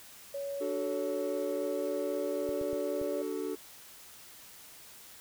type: tone with pitch glide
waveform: sine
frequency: 560 to 572.4 Hz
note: C#5 to D5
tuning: +18 to -45 cents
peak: -34 dBFS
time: 0.34-3.22 s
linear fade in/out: 5 ms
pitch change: +37 cents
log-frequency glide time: 1.15-2.8 s
type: chord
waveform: triangle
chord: D major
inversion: none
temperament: equal with one note detuned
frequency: 293.7 / 376.2 / 440 Hz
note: D4 / F#4 / A4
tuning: 0 / +29 / 0 cents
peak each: -36 / -35 / -35 dBFS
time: 0.6-3.56 s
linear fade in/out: 20 ms
type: clicks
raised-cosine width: 5 ms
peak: -35 dBFS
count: 4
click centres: 2.491 / 2.614 / 2.731 / 3.015 s
effects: white hiss -52 dBFS RMS until 5.2 s